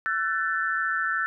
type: tone cluster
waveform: sine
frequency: 1343 / 1505 / 1764 Hz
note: E6 / F#6 / A6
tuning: +32 / +29 / +4 cents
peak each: -28 dBFS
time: 0.06-1.26 s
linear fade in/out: 0 ms
effects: none